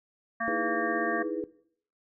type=harmonic tone; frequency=229.3 Hz; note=A#3; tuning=28 cents flat; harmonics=1 / 3 / 5 / 7 / 8; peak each=-37 / -33 / -33 / -35 / -34 dBFS; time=0.4-1.23 s; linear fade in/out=10 ms
type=chord; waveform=sine; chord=E major seventh; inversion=third; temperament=equal with one note detuned; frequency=313.1 / 329.6 / 415.3 / 493.9 Hz; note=D#4 / E4 / G#4 / B4; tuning=+11 / 0 / 0 / 0 cents; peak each=-35 dBFS; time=0.48-1.44 s; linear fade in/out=0 ms
effects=noise-tail reverb RT60 0.6 s tail -19 dB re dry